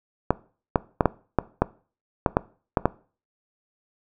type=clicks; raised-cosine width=1 ms; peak=-3 dBFS; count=10; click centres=0.306 / 0.758 / 1.008 / 1.057 / 1.387 / 1.62 / 2.262 / 2.369 / 2.772 / 2.856 s; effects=noise-tail reverb RT60 0.4 s tail -20 dB re dry